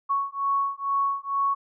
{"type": "beating tone pair", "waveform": "sine", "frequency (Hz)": [1108.7, 1110.9], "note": ["C#6", "C#6"], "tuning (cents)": [0, 3], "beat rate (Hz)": 2.2, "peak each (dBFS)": [-26, -26], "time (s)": [0.09, 1.55], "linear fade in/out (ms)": 20, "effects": []}